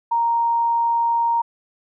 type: tone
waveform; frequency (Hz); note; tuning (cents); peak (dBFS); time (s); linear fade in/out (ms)
sine; 932; A#5; -1; -16; 0.11-1.42; 10
effects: none